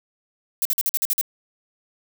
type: noise bursts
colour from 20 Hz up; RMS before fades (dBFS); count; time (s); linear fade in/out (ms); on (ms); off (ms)
violet; -21; 8; 0.62-1.212; 0; 32; 48
effects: none